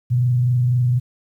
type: tone with frequency modulation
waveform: sine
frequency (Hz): 123.47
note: B2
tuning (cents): 0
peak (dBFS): -14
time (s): 0.1-1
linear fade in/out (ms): 20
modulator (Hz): 24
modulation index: 0.25
effects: 9-bit